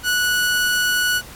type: tone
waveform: sawtooth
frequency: 1472 Hz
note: F#6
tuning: 9 cents flat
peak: -13 dBFS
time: 0.03-1.22 s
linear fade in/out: 50 ms
effects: pink hiss -40 dBFS RMS until 1.35 s + AAC 64 kbps